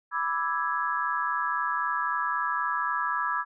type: chord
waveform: sine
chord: E dominant seventh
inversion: second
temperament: equal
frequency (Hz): 987.8 / 1174.7 / 1318.5 / 1661.2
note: B5 / D6 / E6 / G#6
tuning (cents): 0 / 0 / 0 / 0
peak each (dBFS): -31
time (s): 0.11-3.45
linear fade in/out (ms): 50
effects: none